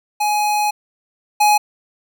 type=tone pair in turn; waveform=square; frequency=838 / 838 Hz; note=G#5 / G#5; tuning=+15 / +15 cents; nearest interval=unison; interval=0 cents; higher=neither; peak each=-16 / -11 dBFS; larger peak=second; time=0.2-0.71 / 1.4-1.58 s; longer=first; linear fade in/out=10 ms; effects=none